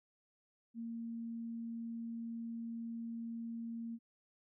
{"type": "tone", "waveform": "sine", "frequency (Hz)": 230.5, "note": "A#3", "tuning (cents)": -19, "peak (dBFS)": -40, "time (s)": [0.74, 3.99], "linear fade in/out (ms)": 50, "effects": []}